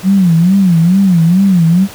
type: tone with vibrato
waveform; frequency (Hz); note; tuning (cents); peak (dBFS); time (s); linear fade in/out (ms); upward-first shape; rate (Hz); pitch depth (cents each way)
sine; 179.7; F3; +50; -5; 0.03-1.88; 50; sine; 2.3; 170
effects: pink hiss -31 dBFS RMS until 1.94 s + high-pass 80 Hz 12 dB/octave